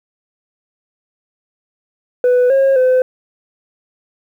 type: tone with pitch steps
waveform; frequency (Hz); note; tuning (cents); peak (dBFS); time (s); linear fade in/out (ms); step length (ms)
sine; 496 / 541 / 511; B4 / C#5 / C5; +7 / -42 / -41; -6; 2.24-3.02; 2; 260
effects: tanh soft clip ceiling -8 dBFS + 8-bit